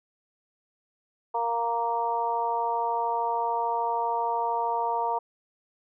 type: harmonic tone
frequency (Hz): 233.1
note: A#3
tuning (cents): 0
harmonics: 2 / 3 / 4 / 5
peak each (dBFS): -33 / -31 / -26 / -37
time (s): 1.34-5.19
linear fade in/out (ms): 10
effects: none